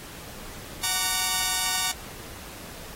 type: chord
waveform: 5% pulse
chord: Gb augmented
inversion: none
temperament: just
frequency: 740 / 925 / 1156.2 Hz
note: Gb5 / Bb5 / D6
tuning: 0 / -14 / -27 cents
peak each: -17 dBFS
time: 0.83-1.92 s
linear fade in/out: 10 ms
effects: pink hiss -42 dBFS RMS until 2.95 s + AAC 48 kbps